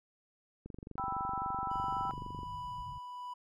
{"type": "click train", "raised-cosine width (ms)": 3, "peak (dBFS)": -32, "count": 43, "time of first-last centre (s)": [0.66, 2.432], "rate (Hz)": 23.7}
{"type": "chord", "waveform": "sine", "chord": "E minor", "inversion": "first", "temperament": "equal", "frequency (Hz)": [784, 987.8, 1318.5], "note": ["G5", "B5", "E6"], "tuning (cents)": [0, 0, 0], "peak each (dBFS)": -38, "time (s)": [0.98, 2.11], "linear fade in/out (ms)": 0}
{"type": "tone with tremolo", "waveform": "triangle", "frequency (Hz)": 987.8, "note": "B5", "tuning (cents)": 0, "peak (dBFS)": -37, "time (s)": [1.7, 3.34], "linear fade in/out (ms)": 10, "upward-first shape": "sine", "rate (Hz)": 1.3, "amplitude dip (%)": 35}
{"type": "low-pass noise", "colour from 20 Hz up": "white", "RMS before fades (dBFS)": -49, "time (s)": [1.74, 2.99], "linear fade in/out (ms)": 10, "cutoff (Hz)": 160, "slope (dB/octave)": 48}
{"effects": []}